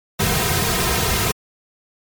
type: noise with comb filter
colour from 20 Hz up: pink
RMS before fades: -19 dBFS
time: 0.19-1.32 s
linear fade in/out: 10 ms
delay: 3.5 ms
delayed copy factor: -0.9
effects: MP3 96 kbps